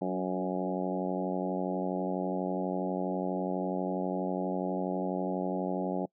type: harmonic tone with a mistuned harmonic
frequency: 92.2 Hz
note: F#2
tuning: 6 cents flat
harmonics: 2 / 3 / 4 / 5 / 6 / 7 / 8 / 9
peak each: -34 / -36 / -37 / -40 / -38 / -39 / -41 / -41 dBFS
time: 0.01-6.06 s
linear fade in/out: 10 ms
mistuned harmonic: 3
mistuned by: +23 cents
effects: noise-tail reverb RT60 0.1 s tail -25 dB re dry